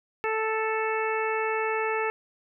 harmonic tone, 440 Hz, A4, in tune, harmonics 1 / 2 / 3 / 4 / 5 / 6, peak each -28 / -31 / -33 / -34 / -35 / -36 dBFS, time 0.24-2.1 s, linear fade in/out 0 ms, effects none

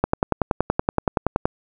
click train, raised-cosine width 1 ms, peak -3 dBFS, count 16, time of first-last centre 0.04-1.455 s, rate 10.6 Hz, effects none

